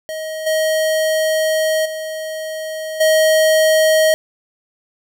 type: tone with level steps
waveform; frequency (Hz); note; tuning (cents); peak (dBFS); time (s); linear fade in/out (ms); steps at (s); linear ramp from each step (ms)
square; 630; D#5; +21; -24 / -15 / -24 / -11; 0.09-4.14; 0; 0.46 / 1.85 / 3; 10
effects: none